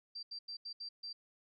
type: tone bursts at uneven times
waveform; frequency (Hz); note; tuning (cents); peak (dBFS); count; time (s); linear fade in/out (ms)
sine; 4699; D8; 0; -40; 6; 0.15-0.23 / 0.31-0.39 / 0.48-0.57 / 0.65-0.73 / 0.8-0.89 / 1.03-1.13; 10
effects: tanh soft clip ceiling -38 dBFS + MP3 48 kbps